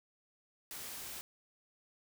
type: noise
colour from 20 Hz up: white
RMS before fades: -45 dBFS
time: 0.71-1.21 s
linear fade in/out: 0 ms
effects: none